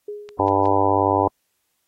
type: tone with exponential decay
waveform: sine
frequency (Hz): 415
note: G#4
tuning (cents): -1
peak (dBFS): -26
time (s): 0.08-0.68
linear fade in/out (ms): 5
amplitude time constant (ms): 130
type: clicks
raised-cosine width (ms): 0.2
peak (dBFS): -23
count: 3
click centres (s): 0.29 / 0.482 / 0.656
type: harmonic tone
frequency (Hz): 98.7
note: G2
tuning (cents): +12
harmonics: 1 / 3 / 4 / 5 / 6 / 7 / 8 / 9 / 10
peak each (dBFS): -27 / -24 / -24 / -25 / -25 / -27 / -23 / -23 / -23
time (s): 0.39-1.28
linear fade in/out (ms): 5
effects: white hiss -71 dBFS RMS until 1.87 s + AAC 48 kbps